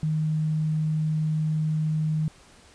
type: tone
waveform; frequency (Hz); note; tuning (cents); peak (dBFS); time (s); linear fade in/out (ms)
sine; 155.56; D#3; 0; -22; 0.03-2.28; 0
effects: pink hiss -53 dBFS RMS until 2.74 s + resampled to 22050 Hz